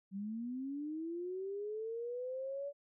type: linear sweep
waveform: sine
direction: up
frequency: 189.4 to 575 Hz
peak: -38 dBFS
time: 0.11-2.73 s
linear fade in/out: 50 ms
effects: none